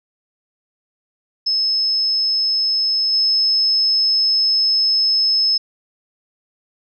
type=tone with level steps; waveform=sine; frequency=5200 Hz; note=E8; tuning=24 cents flat; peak=-15 / -13 dBFS; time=1.46-5.58 s; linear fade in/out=10 ms; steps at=3.12 s; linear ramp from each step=20 ms; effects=none